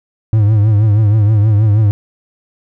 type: tone with vibrato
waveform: triangle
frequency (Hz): 106.1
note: G#2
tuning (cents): +38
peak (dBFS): -5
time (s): 0.33-1.91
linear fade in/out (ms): 0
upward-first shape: triangle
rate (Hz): 6.3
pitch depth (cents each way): 99
effects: none